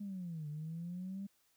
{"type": "linear two-way sweep", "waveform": "sine", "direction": "down then up", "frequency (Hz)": [207.3, 146.83, 200.3], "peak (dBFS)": -39, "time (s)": [0, 1.27], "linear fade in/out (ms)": 10, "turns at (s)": 0.48, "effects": ["tanh soft clip ceiling -35 dBFS", "white hiss -74 dBFS RMS until 1.56 s"]}